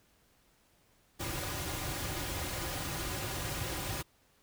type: noise with comb filter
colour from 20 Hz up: pink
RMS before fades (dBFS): -37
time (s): 1.19-4.03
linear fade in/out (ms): 20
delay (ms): 4.5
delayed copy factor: -0.65
effects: pink hiss -68 dBFS RMS until 4.42 s